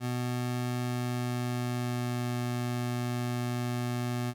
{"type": "tone with pitch glide", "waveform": "25% pulse", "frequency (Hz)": [123.47, 122.12], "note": ["B2", "B2"], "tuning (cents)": [0, -19], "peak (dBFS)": -26, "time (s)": [0, 4.34], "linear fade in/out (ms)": 50, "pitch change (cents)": -19, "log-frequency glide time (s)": [0.72, 2.38], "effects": []}